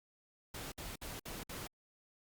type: noise bursts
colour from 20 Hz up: pink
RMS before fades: -45 dBFS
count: 5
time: 0.54-1.672 s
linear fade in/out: 5 ms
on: 180 ms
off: 58 ms
effects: Opus 48 kbps